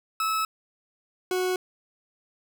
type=tone pair in turn; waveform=40% pulse; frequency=1299 / 367.8 Hz; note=E6 / F#4; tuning=-26 / -10 cents; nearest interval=octave + minor seventh; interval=2184 cents; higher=first; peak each=-23 dBFS; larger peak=neither; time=0.2-0.45 / 1.31-1.56 s; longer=neither; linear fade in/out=2 ms; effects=none